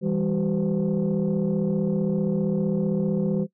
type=tone cluster; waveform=sine; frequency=165.3 / 200.7 / 377.6 / 509 Hz; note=E3 / G3 / F#4 / C5; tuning=+5 / +41 / +35 / -48 cents; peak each=-25 / -23 / -28 / -30 dBFS; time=0.01-3.47 s; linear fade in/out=50 ms; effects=noise-tail reverb RT60 0.1 s tail -18 dB re dry + tanh soft clip ceiling -15 dBFS